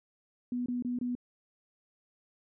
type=tone bursts; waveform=sine; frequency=245.6 Hz; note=B3; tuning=9 cents flat; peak=-30 dBFS; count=4; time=0.52-1.152 s; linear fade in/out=2 ms; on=140 ms; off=24 ms; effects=none